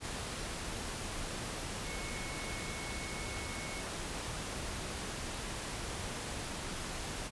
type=tone in noise; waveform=sine; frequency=2200 Hz; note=C#7; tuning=14 cents flat; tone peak=-46 dBFS; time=1.84-3.84 s; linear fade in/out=50 ms; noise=pink; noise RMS=-40 dBFS; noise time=0-7.31 s; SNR=-9 dB; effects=resampled to 24000 Hz